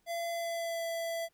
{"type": "tone with pitch glide", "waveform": "square", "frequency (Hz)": [679, 666.9], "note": ["F5", "E5"], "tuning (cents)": [-49, 20], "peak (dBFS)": -34, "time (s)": [0.06, 1.29], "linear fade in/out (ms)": 50, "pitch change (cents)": -31, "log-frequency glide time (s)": [0.31, 0.84], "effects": ["pink hiss -74 dBFS RMS until 1.33 s"]}